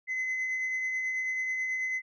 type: tone with tremolo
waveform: sine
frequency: 2039 Hz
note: C7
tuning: 45 cents flat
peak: -25 dBFS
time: 0.07-2.02 s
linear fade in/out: 50 ms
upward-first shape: triangle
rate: 9.2 Hz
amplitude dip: 40%
effects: tanh soft clip ceiling -27 dBFS